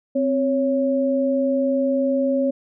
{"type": "tone pair together", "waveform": "sine", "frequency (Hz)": [261.8, 554.7], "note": ["C4", "C#5"], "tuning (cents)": [1, 1], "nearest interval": "octave + minor second", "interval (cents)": 1300, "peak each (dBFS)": -20, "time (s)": [0.15, 2.51], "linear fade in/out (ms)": 10, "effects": []}